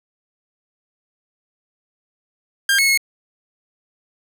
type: tone with pitch steps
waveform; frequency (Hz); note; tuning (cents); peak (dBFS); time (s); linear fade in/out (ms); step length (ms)
sawtooth; 1602 / 2190 / 2174; G6 / C#7 / C#7; +37 / -22 / -34; -10; 2.69-2.975; 2; 95
effects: none